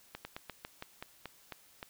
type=slowing click train; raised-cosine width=0.3 ms; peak=-25 dBFS; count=10; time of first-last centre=0.15-1.829 s; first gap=100 ms; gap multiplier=1.15; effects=white hiss -62 dBFS RMS until 1.89 s